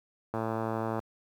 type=click train; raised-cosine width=1 ms; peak=-18 dBFS; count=74; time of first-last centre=0.34-0.992 s; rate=112 Hz; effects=high-pass 60 Hz 12 dB/octave + 9-bit